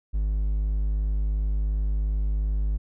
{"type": "tone", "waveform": "triangle", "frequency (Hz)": 51.4, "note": "G#1", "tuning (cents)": -17, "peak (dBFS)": -20, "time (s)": [0.13, 2.78], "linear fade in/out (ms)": 20, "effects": []}